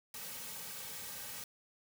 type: noise with comb filter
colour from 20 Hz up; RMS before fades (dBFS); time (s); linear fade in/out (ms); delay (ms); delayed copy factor
white; -45; 0.14-1.44; 2; 2.9; -0.8
effects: none